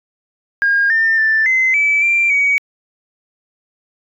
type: tone with pitch steps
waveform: sine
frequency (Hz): 1621 / 1802 / 1769 / 2057 / 2304 / 2363 / 2258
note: G#6 / A6 / A6 / C7 / D7 / D7 / C#7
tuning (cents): -42 / +41 / +9 / -30 / -34 / +10 / +31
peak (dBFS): -10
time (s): 0.62-2.58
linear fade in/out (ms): 0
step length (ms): 280
effects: tanh soft clip ceiling -6 dBFS